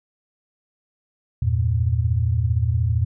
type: chord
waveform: sine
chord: E diminished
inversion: none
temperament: equal with one note detuned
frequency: 82.41 / 98 / 115.34 Hz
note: E2 / G2 / Bb2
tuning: 0 / 0 / -18 cents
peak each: -21 / -26 / -20 dBFS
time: 1.42-3.05 s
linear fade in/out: 5 ms
effects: none